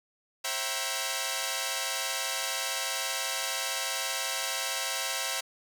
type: tone cluster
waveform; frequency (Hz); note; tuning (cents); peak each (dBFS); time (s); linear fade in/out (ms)
5% pulse; 534 / 663 / 769 / 956; C5 / E5 / G5 / A#5; +35 / +10 / -33 / +43; -24; 0.44-5.41; 10
effects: none